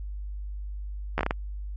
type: slowing click train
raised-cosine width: 0.5 ms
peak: -10 dBFS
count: 6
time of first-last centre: 1.18-1.309 s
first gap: 12 ms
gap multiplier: 1.39
effects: added 50 Hz sine -32 dBFS peak until 1.76 s + MP3 32 kbps